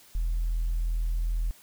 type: tone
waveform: sine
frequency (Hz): 41.2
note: E1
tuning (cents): 0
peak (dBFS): -23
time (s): 0.15-1.51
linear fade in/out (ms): 0
effects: tanh soft clip ceiling -22 dBFS + white hiss -55 dBFS RMS until 1.62 s